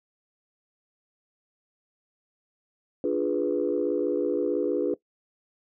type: chord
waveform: sine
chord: D diminished seventh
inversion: none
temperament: equal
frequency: 293.7 / 349.2 / 415.3 / 493.9 Hz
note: D4 / F4 / Ab4 / Cb5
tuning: 0 / 0 / 0 / 0 cents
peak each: -28 dBFS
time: 3.04-4.94 s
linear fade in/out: 2 ms
effects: noise-tail reverb RT60 0.1 s tail -19 dB re dry + tanh soft clip ceiling -14 dBFS